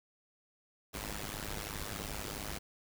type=noise with amplitude modulation; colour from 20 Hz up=pink; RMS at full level=-37 dBFS; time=0.93-2.59 s; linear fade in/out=20 ms; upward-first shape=sine; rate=103 Hz; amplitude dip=90%; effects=none